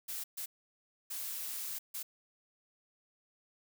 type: noise bursts at uneven times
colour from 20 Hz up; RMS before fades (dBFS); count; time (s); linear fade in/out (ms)
blue; -40; 4; 0.08-0.24 / 0.37-0.46 / 1.1-1.79 / 1.94-2.03; 10
effects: none